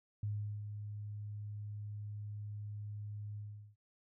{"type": "tone with ADSR envelope", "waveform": "sine", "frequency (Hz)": 104.2, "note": "G#2", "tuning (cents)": 6, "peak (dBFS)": -34, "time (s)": [0.23, 3.76], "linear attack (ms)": 3, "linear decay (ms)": 390, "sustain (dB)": -7, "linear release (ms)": 390, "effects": []}